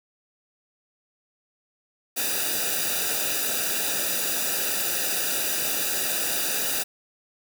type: noise with comb filter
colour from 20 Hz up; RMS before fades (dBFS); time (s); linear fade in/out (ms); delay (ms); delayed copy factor
white; -26; 2.16-6.84; 20; 0.93; -0.9
effects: none